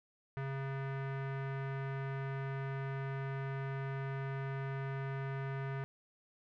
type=tone with low-pass filter; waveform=square; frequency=136 Hz; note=C#3; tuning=33 cents flat; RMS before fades=-39 dBFS; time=0.37-5.84 s; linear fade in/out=0 ms; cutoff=1800 Hz; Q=2; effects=none